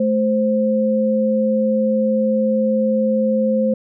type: tone pair together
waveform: sine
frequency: 216.9 / 523.3 Hz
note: A3 / C5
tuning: -25 / 0 cents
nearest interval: octave + minor third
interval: 1525 cents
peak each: -17 dBFS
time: 0-3.74 s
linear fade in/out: 5 ms
effects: none